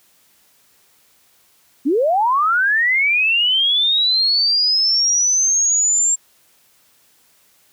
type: linear sweep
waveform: sine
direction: up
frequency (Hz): 246.9 to 7459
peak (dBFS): -13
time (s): 1.85-6.16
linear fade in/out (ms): 20
effects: white hiss -56 dBFS RMS until 7.72 s + high-pass 60 Hz 12 dB/octave